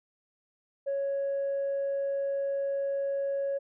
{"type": "tone", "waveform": "sine", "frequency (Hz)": 554.4, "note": "C#5", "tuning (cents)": 0, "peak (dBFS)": -26, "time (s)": [0.86, 3.59], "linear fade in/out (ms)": 20, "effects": ["tanh soft clip ceiling -25 dBFS"]}